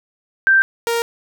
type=tone pair in turn; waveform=sine / sawtooth; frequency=1568 / 466.2 Hz; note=G6 / A#4; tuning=0 / 0 cents; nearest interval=octave + major sixth; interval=2100 cents; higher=first; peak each=-9 / -13 dBFS; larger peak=first; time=0.47-0.62 / 0.87-1.02 s; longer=neither; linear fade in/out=0 ms; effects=none